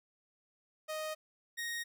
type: tone pair in turn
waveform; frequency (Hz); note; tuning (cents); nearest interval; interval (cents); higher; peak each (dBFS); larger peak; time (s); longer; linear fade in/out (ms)
sawtooth; 622.3 / 1868.6; D#5 / A#6; 0 / +4; octave + perfect fifth; 1904; second; -33 / -33; neither; 0.88-1.15 / 1.57-1.84; neither; 20
effects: none